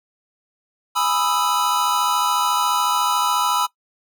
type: chord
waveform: square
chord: E major seventh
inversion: first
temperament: equal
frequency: 830.6 / 987.8 / 1244.5 / 1318.5 Hz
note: G#5 / B5 / D#6 / E6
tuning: 0 / 0 / 0 / 0 cents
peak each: -28 / -22 / -26 / -23 dBFS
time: 0.95-3.67 s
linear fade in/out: 20 ms
effects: noise-tail reverb RT60 0.1 s tail -19 dB re dry